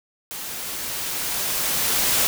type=noise with level ramp; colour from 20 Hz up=white; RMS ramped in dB=-33 to -19 dBFS; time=0.31-2.27 s; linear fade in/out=0 ms; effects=none